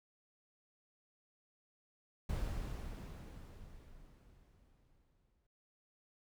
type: noise with exponential decay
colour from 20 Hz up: brown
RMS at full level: -37 dBFS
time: 2.29-5.47 s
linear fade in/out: 5 ms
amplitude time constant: 690 ms
effects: none